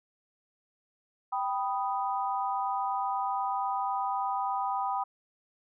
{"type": "chord", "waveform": "sine", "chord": "G augmented", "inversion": "none", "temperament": "equal", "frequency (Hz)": [784, 987.8, 1244.5], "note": ["G5", "B5", "D#6"], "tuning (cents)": [0, 0, 0], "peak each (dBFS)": [-31, -32, -35], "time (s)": [1.32, 5.04], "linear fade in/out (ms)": 10, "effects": []}